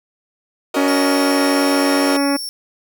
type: chord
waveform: sawtooth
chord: D# minor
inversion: first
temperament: equal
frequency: 370 / 466.2 / 622.3 Hz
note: F#4 / A#4 / D#5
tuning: 0 / 0 / 0 cents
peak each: -20 dBFS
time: 0.74-2.17 s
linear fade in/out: 5 ms
type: harmonic tone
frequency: 280.9 Hz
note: C#4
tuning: 23 cents sharp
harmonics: 1 / 2 / 3 / 4 / 5 / 6 / 7 / 8 / 9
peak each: -16 / -22 / -26 / -28 / -30 / -32 / -33 / -34 / -35 dBFS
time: 0.76-2.37 s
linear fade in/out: 10 ms
type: tone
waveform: sawtooth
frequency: 5460 Hz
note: F8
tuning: 40 cents flat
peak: -22 dBFS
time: 0.88-2.49 s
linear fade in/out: 0 ms
effects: none